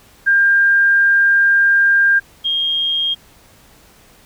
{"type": "tone pair in turn", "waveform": "sine", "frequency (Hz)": [1600, 3232], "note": ["G6", "G#7"], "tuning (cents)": [35, -48], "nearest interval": "octave", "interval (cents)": 1217, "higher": "second", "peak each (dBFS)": [-9, -15], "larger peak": "first", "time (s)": [[0.26, 2.2], [2.44, 3.15]], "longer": "first", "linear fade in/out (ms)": 20, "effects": ["pink hiss -48 dBFS RMS until 4.25 s"]}